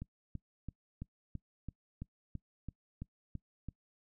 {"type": "click train", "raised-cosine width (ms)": 5, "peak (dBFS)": -29, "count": 12, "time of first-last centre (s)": [0.02, 3.687], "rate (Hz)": 3, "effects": ["noise-tail reverb RT60 0.1 s tail -23 dB re dry"]}